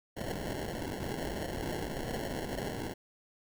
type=noise with sample-and-hold; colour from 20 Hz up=white; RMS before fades=-37 dBFS; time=0.16-2.94 s; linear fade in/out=20 ms; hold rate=1225 Hz; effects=none